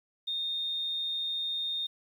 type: tone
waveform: sine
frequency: 3667 Hz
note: A#7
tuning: 29 cents flat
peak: -30 dBFS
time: 0.27-1.87 s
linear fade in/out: 10 ms
effects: 10-bit